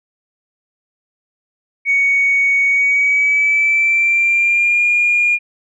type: tone with pitch glide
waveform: sine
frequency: 2233 to 2421 Hz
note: C#7 to D#7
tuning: +12 to -48 cents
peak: -10 dBFS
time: 1.85-5.39 s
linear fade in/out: 50 ms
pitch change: +140 cents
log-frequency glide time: 2.66-4.85 s
effects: tanh soft clip ceiling -6 dBFS